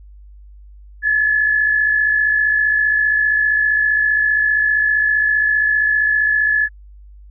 sine tone pair together, 1710 / 1765.2 Hz, A6 / A6, -50 / +5 cents, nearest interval minor second, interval 55 cents, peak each -13 / -23 dBFS, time 1.02-6.69 s, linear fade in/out 50 ms, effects added 50 Hz sine -38 dBFS peak until 7.3 s

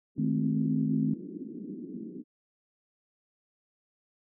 pink band-pass noise, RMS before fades -41 dBFS, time 0.15-2.24 s, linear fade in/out 50 ms, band 190 to 360 Hz, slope 48 dB/octave
sine chord, A diminished, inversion second, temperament equal with one note detuned, 155.56 / 215.6 / 261.6 Hz, Eb3 / A3 / C4, 0 / -35 / 0 cents, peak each -30 / -29 / -29 dBFS, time 0.18-1.14 s, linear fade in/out 5 ms
effects none

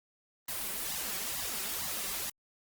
white noise with flanger, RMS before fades -36 dBFS, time 0.48-2.3 s, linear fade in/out 5 ms, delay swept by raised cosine 1 to 5.3 ms, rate 2.2 Hz, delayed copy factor +1, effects Opus 32 kbps

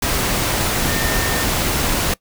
sine tone in noise, 1816 Hz, A#6, 46 cents flat, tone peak -26 dBFS, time 0.88-1.44 s, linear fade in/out 5 ms, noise pink, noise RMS -19 dBFS, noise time 0.02-2.14 s, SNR -10 dB, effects noise-tail reverb RT60 0.1 s tail -21 dB re dry

